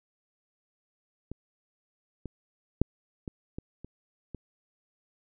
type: clicks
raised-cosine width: 3 ms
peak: -24 / -24 / -8 / -23 / -23 / -29 / -25 dBFS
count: 7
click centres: 1.316 / 2.257 / 2.816 / 3.278 / 3.585 / 3.846 / 4.347 s
effects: none